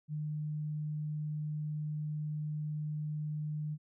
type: tone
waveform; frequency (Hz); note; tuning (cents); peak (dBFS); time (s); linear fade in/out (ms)
sine; 151.5; D#3; -46; -34; 0.08-3.78; 50
effects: none